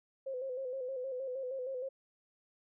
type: tone with vibrato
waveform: sine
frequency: 519 Hz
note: C5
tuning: 14 cents flat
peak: -36 dBFS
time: 0.26-1.89 s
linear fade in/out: 10 ms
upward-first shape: square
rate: 6.4 Hz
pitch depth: 55 cents each way
effects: none